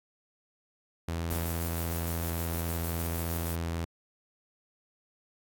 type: tone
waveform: sawtooth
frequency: 83.5 Hz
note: E2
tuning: 23 cents sharp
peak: -27 dBFS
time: 1.08-3.85 s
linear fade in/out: 5 ms
type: noise with tremolo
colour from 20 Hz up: violet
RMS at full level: -37 dBFS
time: 1.3-3.56 s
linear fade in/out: 10 ms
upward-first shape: square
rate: 6.5 Hz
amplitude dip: 30%
effects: AAC 64 kbps